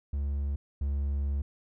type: tone pair in turn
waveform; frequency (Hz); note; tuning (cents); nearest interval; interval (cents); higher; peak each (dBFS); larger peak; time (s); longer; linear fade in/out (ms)
triangle; 70.6 / 70.28; C#2 / C#2; +32 / +24; unison; 8; first; -26 / -25; second; 0.13-0.56 / 0.81-1.42; second; 5
effects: none